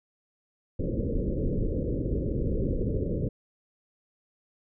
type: low-pass noise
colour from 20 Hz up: pink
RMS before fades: -28 dBFS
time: 0.79-3.29 s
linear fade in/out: 10 ms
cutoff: 550 Hz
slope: 96 dB/octave
effects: none